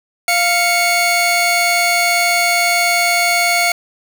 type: tone pair together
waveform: sawtooth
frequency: 696.1 / 2210 Hz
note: F5 / C#7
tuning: -6 / -6 cents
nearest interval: octave + minor sixth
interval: 2000 cents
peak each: -12 / -11 dBFS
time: 0.28-3.72 s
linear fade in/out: 2 ms
effects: none